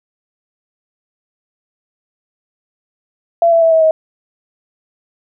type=tone with pitch steps; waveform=sine; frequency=677 / 666.1 / 655.5 / 644.9 / 634.6 Hz; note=E5 / E5 / E5 / E5 / D#5; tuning=+46 / +18 / -10 / -38 / +34 cents; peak=-7 dBFS; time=3.42-3.91 s; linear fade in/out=2 ms; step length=98 ms; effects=none